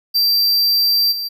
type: tone with level steps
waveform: square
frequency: 4699 Hz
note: D8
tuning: in tune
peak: -13 / -22 dBFS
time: 0.14-1.29 s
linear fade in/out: 20 ms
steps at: 1.11 s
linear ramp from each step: 20 ms
effects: none